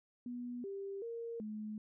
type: tone with pitch steps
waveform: sine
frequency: 244 / 394.4 / 464 / 213.7 Hz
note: B3 / G4 / A#4 / G#3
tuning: -21 / +11 / -8 / +50 cents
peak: -40 dBFS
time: 0.26-1.78 s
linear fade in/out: 2 ms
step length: 380 ms
effects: none